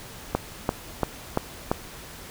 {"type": "click train", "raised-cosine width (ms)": 1, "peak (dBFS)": -7, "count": 5, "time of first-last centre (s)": [0.35, 1.715], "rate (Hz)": 2.93, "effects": ["pink hiss -42 dBFS RMS until 2.3 s"]}